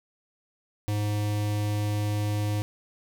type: tone with notch filter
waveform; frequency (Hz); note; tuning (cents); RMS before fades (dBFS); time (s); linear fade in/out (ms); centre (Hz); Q
square; 104.4; G#2; +10; -27; 0.88-2.62; 0; 1400; 2
effects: none